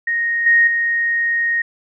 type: tone with level steps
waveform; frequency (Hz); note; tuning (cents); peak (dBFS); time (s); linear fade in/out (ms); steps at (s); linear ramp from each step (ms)
sine; 1864.7; A#6; 0; -16 / -9 / -15; 0.07-1.62; 5; 0.46 / 0.67; 5
effects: none